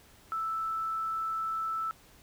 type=tone with quantisation; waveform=sine; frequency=1318.5 Hz; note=E6; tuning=in tune; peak=-30 dBFS; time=0.32-1.91 s; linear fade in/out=0 ms; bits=10; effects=pink hiss -58 dBFS RMS until 2.22 s